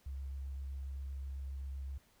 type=tone with vibrato; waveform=sine; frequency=67.9 Hz; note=C#2; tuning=35 cents flat; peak=-39 dBFS; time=0.06-1.98 s; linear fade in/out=5 ms; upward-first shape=sine; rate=7.7 Hz; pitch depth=14 cents each way; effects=pink hiss -69 dBFS RMS until 2.2 s